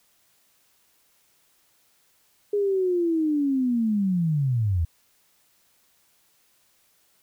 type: linear sweep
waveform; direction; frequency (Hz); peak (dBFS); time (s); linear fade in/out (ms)
sine; down; 415.3 to 77.78; -20; 2.53-4.85; 5
effects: white hiss -64 dBFS RMS until 7.22 s